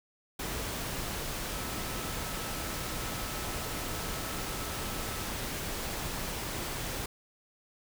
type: tone in noise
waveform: sine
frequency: 1302 Hz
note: E6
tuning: 22 cents flat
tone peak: -47 dBFS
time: 1.53-5.24 s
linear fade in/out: 5 ms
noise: pink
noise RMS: -36 dBFS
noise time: 0.39-7.06 s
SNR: -14 dB
effects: none